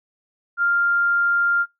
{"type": "tone", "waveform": "sine", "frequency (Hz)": 1396.9, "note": "F6", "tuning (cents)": 0, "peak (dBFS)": -16, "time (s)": [0.57, 1.66], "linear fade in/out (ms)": 50, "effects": ["noise-tail reverb RT60 0.2 s tail -24 dB re dry"]}